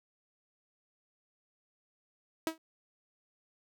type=tone with exponential decay; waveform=sawtooth; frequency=322.1 Hz; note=E4; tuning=40 cents flat; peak=-23 dBFS; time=2.47-2.58 s; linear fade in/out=1 ms; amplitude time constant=23 ms; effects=none